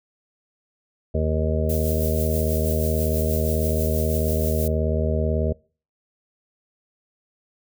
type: harmonic tone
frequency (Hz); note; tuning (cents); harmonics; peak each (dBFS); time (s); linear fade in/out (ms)
78.3; D#2; +11; 1 / 2 / 3 / 5 / 6 / 7 / 8; -22 / -28 / -29 / -30 / -29 / -33 / -29; 1.14-5.53; 10
type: noise with tremolo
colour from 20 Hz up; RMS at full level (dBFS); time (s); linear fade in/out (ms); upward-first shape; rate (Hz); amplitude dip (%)
violet; -31; 1.69-4.68; 5; sine; 6.2; 40
effects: noise-tail reverb RT60 0.4 s tail -25 dB re dry